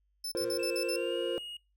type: tone bursts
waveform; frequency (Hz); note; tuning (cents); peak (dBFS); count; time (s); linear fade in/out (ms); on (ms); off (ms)
sawtooth; 5274; E8; 0; -32; 6; 0.24-0.963; 5; 78; 51
type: chord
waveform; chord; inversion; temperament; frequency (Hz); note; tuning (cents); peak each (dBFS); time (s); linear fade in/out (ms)
triangle; F suspended fourth; none; just; 349.2 / 465.6 / 523.8; F4 / Bb4 / C5; 0 / -2 / +2; -33; 0.35-1.38; 0
type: tone with exponential decay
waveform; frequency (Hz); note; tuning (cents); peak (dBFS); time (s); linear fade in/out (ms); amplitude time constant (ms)
15% pulse; 120; B2; -49; -39; 0.41-1.01; 0; 130
type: tone with pitch glide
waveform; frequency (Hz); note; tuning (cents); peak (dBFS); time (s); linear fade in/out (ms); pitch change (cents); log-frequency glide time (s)
triangle; 2635 to 2873; E7 to F7; -1 to +48; -38; 0.59-1.57; 5; +149; 0.82-1.17
effects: noise-tail reverb RT60 0.3 s tail -25 dB re dry + added 50 Hz sine -70 dBFS peak until 1.76 s